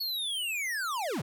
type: linear sweep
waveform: square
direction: down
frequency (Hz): 4435 to 91.9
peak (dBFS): -31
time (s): 0-1.22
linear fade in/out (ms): 10
effects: none